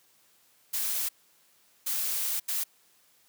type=noise bursts at uneven times; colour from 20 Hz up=blue; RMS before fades=-30 dBFS; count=3; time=0.73-1.09 / 1.86-2.4 / 2.48-2.64 s; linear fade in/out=10 ms; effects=white hiss -64 dBFS RMS until 3.28 s + high-pass 100 Hz 12 dB/octave